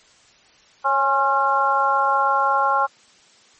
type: harmonic tone with a mistuned harmonic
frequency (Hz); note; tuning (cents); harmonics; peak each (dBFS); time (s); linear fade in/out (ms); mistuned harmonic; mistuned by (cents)
275.2; C#4; -12; 2 / 3 / 4 / 5; -26 / -20 / -20 / -21; 0.84-2.87; 20; 4; -42
effects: white hiss -53 dBFS RMS until 3.59 s + MP3 32 kbps